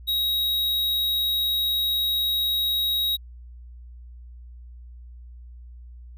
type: tone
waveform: square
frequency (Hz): 3808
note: A#7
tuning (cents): +36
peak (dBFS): -22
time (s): 0.07-3.17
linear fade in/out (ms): 20
effects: added 60 Hz sine -40 dBFS peak until 6.17 s

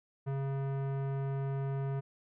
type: tone with tanh clipping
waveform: sine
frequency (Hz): 136.8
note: C#3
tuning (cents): -23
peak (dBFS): -34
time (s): 0.26-2.01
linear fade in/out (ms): 20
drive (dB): 18
effects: none

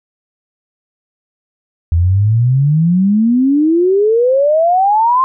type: exponential sweep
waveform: sine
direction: up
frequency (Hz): 81 to 1065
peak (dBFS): -8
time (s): 1.92-5.24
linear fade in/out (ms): 0
effects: none

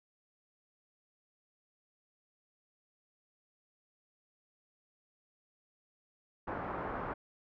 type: low-pass noise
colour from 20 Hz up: white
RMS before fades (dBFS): -39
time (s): 6.47-7.14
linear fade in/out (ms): 10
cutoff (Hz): 1300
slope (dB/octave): 24
effects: none

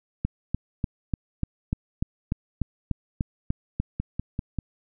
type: two click trains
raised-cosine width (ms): 5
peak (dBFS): -12 / -15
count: 13 / 4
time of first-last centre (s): 0.25-3.8 / 4-4.587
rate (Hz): 3.38 / 5.11
effects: none

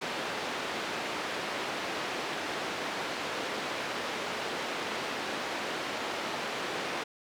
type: band-pass noise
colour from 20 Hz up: pink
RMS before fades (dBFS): -35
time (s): 0.01-7.04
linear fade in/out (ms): 10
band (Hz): 340 to 3800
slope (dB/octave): 12
effects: none

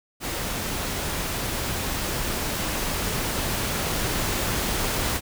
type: noise with level ramp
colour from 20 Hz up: pink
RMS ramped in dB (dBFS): -29 to -25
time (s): 0.2-5.21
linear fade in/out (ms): 50
effects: none

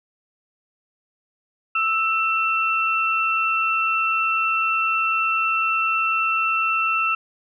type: tone pair together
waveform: sine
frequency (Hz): 1314.9 / 2696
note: E6 / E7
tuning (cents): -5 / +38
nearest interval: octave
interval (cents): 1243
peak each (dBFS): -21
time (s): 1.75-7.15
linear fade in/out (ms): 5
effects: none

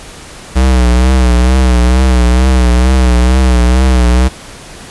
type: tone with vibrato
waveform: square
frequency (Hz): 62.6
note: B1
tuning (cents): +24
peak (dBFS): -6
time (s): 0.55-4.29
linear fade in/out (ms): 20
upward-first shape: triangle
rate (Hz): 2.2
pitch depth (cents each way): 80
effects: pink hiss -31 dBFS RMS until 4.9 s + resampled to 24000 Hz

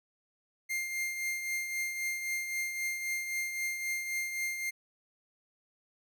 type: tone with tremolo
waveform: 45% pulse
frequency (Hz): 2110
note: C7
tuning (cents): +14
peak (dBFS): -30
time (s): 0.69-4.71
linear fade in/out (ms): 20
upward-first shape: triangle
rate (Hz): 3.8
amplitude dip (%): 55
effects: none

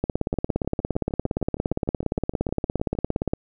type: two click trains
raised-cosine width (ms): 2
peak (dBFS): -24 / -9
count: 18 / 58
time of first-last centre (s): 0.34-2.951 / 0.04-3.335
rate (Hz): 6.51 / 17.3
effects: none

